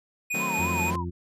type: tone with tremolo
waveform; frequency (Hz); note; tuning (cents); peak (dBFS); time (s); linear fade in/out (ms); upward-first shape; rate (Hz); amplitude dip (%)
square; 2473; D#7; -11; -27; 0.3-0.91; 10; square; 4.2; 30
type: chord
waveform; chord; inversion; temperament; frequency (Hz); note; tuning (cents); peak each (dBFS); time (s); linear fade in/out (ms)
sawtooth; D# diminished seventh; none; equal; 155.56 / 185 / 220 / 261.6; D#3 / F#3 / A3 / C4; 0 / 0 / 0 / 0; -35 / -31 / -32 / -34; 0.34-0.96; 5
type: tone with vibrato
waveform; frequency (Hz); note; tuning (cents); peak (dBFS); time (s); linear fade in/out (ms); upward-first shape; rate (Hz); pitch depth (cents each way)
sine; 950; A#5; +33; -29; 0.38-1.05; 50; triangle; 3.9; 190
type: harmonic tone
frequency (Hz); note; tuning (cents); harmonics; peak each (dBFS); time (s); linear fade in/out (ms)
87.31; F2; 0; 1 / 2 / 3 / 4; -31 / -34 / -41 / -37; 0.58-1.11; 20
effects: resampled to 32000 Hz